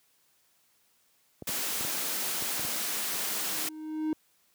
clicks, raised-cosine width 2 ms, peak -26 dBFS, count 7, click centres 1.423 / 1.492 / 1.809 / 1.849 / 2.423 / 2.595 / 2.649 s
white high-pass noise, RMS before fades -32 dBFS, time 1.47-3.69 s, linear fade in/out 5 ms, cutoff 150 Hz, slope 48 dB/octave
triangle tone with exponential growth, 311.1 Hz, D#4, in tune, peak -23 dBFS, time 3.11-4.13 s, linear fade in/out 1 ms, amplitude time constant 220 ms
effects white hiss -68 dBFS RMS until 4.54 s + high-pass 80 Hz 12 dB/octave

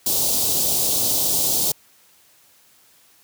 white band-stop noise, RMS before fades -20 dBFS, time 0.06-1.72 s, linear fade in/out 5 ms, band 800 to 3700 Hz, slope 24 dB/octave, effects white hiss -55 dBFS RMS until 3.23 s + high-pass 60 Hz 12 dB/octave

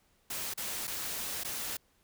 white noise with dropouts, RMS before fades -37 dBFS, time 0.3-1.77 s, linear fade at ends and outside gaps 5 ms, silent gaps 0.538-0.575 / 0.872-0.876 / 1.436-1.446 s, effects pink hiss -70 dBFS RMS until 2.03 s

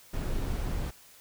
brown noise, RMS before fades -31 dBFS, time 0.13-0.91 s, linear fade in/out 10 ms, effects white hiss -55 dBFS RMS until 1.2 s

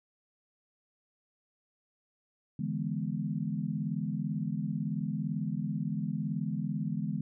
sine chord, E dominant seventh, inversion third, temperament equal, 146.83 / 164.81 / 207.7 / 246.9 Hz, D3 / E3 / G#3 / B3, 0 / 0 / 0 / 0 cents, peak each -36 / -35 / -35 / -39 dBFS, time 2.59-7.21 s, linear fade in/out 5 ms, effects none

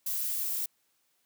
violet noise, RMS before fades -32 dBFS, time 0.06-0.66 s, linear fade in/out 5 ms, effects white hiss -73 dBFS RMS until 1.25 s + high-pass 100 Hz 12 dB/octave

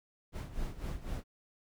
brown noise with tremolo, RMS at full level -36 dBFS, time 0.32-1.24 s, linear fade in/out 50 ms, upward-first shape sine, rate 4 Hz, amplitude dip 75%, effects none

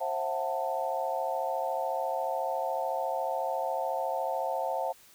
sine chord, F# half-diminished seventh, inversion second, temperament just, 532.8 / 666 / 740 / 888 Hz, C5 / E5 / F#5 / A5, +31 / +18 / 0 / +16 cents, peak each -34 dBFS, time 0-4.93 s, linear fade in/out 20 ms, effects white hiss -57 dBFS RMS until 5.14 s

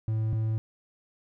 triangle tone pair in turn, 110 / 110.39 Hz, A2 / A2, 0 / +6 cents, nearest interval unison, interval 6 cents, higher second, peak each -23 dBFS, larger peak neither, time 0.08-0.33 / 0.33-0.58 s, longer neither, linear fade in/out 0 ms, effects none

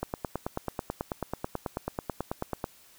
click train, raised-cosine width 1 ms, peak -16 dBFS, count 25, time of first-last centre 0.03-2.642 s, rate 9.19 Hz, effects white hiss -57 dBFS RMS until 2.98 s

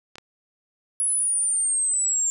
clicks, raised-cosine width 0.2 ms, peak -23 dBFS, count 2, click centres 0.156 / 0.183 s
sine exponential sweep, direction down, 10370 to 7330 Hz, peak -20 dBFS, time 1-2.3 s, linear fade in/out 0 ms
effects 10-bit

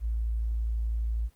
sine tone, 56.1 Hz, A1, 34 cents sharp, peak -26 dBFS, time 0-1.3 s, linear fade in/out 50 ms, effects pink hiss -65 dBFS RMS until 1.35 s + Opus 24 kbps

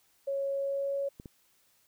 sine tone with pitch glide, 552 to 556.5 Hz, C#5 to C#5, -7 to +7 cents, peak -29 dBFS, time 0.27-1.09 s, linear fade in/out 10 ms, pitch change +14 cents, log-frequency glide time 0.55-0.97 s
clicks, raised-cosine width 3 ms, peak -31 dBFS, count 2, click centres 1.199 / 1.258 s
effects white hiss -68 dBFS RMS until 1.87 s

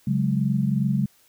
sine chord, C# suspended fourth, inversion none, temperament equal, 138.59 / 185 / 207.7 Hz, C#3 / F#3 / G#3, 0 / 0 / 0 cents, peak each -23 / -25 / -24 dBFS, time 0.07-1.06 s, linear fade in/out 5 ms, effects white hiss -59 dBFS RMS until 1.28 s

